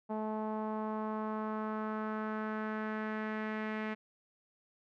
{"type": "tone with low-pass filter sweep", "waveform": "sawtooth", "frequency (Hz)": 216.2, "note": "A3", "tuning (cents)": -30, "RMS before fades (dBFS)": -37, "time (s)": [0.09, 3.95], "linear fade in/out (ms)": 20, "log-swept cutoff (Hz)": [850, 2100], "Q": 2.6, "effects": []}